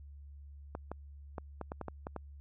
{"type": "clicks", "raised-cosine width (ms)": 1, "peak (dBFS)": -25, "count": 9, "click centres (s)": [0.751, 0.916, 1.382, 1.613, 1.719, 1.813, 1.883, 2.069, 2.163], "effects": ["added 71 Hz sine -48 dBFS peak until 2.4 s"]}